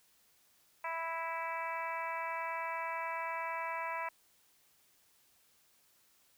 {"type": "harmonic tone", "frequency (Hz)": 329.2, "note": "E4", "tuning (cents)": -2, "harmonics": [2, 3, 4, 5, 6, 7, 8], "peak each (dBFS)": [-44, -38, -46, -47, -45, -45, -50], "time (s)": [0.84, 4.09], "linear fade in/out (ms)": 5, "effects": ["white hiss -69 dBFS RMS until 6.37 s"]}